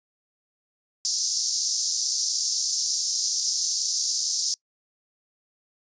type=band-pass noise; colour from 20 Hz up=pink; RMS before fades=-26 dBFS; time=1.05-4.54 s; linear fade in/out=0 ms; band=4900 to 6700 Hz; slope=48 dB/octave; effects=noise-tail reverb RT60 0.1 s tail -26 dB re dry + resampled to 16000 Hz